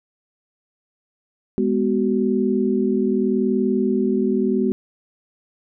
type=tone cluster; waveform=sine; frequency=206.4 / 247.2 / 376.4 Hz; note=G#3 / B3 / F#4; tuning=-10 / +2 / +30 cents; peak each=-21 dBFS; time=1.58-4.72 s; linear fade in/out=0 ms; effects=none